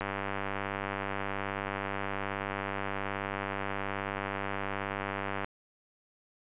click train, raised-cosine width 0.5 ms, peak -18 dBFS, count 538, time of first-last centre 0.01-5.445 s, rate 98.8 Hz, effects resampled to 8000 Hz

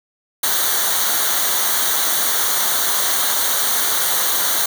white noise with comb filter, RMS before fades -18 dBFS, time 0.43-4.66 s, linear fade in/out 5 ms, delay 0.39 ms, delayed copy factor -0.75, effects none

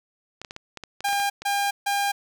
clicks, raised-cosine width 0.2 ms, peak -19 dBFS, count 11, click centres 0.416 / 0.448 / 0.509 / 0.564 / 0.773 / 0.837 / 1.006 / 1.087 / 1.13 / 1.2 / 1.42 s
sawtooth tone bursts, 804 Hz, G5, 44 cents sharp, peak -18 dBFS, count 3, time 1.04-2.12 s, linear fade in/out 10 ms, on 260 ms, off 150 ms
effects none

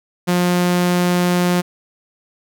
sawtooth tone, 177.6 Hz, F3, 29 cents sharp, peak -10 dBFS, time 0.27-1.62 s, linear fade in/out 20 ms, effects none

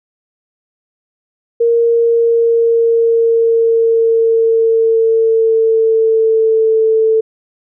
sine tone with pitch glide, 466.2 to 442.6 Hz, A#4 to A4, 0 to +10 cents, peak -8 dBFS, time 1.6-7.21 s, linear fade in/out 10 ms, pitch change -90 cents, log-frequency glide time 1.74-6.82 s, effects none

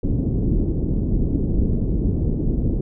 pink low-pass noise, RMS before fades -20 dBFS, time 0.03-2.81 s, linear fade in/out 5 ms, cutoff 350 Hz, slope 24 dB/octave, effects none

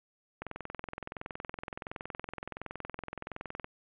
click train, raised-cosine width 0.5 ms, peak -23 dBFS, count 70, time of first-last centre 0.42-3.644 s, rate 21.4 Hz, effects resampled to 8000 Hz + 9-bit

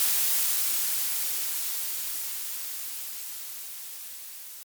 blue noise with level ramp, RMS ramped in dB -23 to -42 dBFS, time 0-4.63 s, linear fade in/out 0 ms, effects MP3 96 kbps

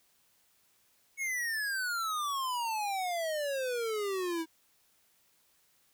square exponential sweep, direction down, 2214 to 318.5 Hz, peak -32 dBFS, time 1.17-4.46 s, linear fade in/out 50 ms, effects white hiss -69 dBFS RMS until 5.93 s

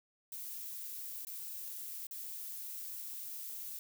violet noise with dropouts, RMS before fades -44 dBFS, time 0.32-3.79 s, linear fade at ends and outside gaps 2 ms, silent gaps 1.25-1.269 / 2.069-2.11 s, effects none

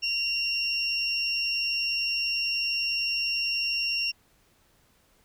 sine tone pair together, 2768 / 5479 Hz, F7 / F8, -16 / -34 cents, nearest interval octave, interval 1182 cents, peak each -27 / -27 dBFS, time 0.02-4.12 s, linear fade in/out 20 ms, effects tanh soft clip ceiling -19 dBFS + pink hiss -64 dBFS RMS until 5.24 s

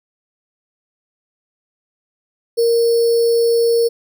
sine tone with sample-and-hold, 466 Hz, A#4, 1 cent flat, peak -11 dBFS, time 2.57-3.89 s, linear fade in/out 20 ms, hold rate 4900 Hz, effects none

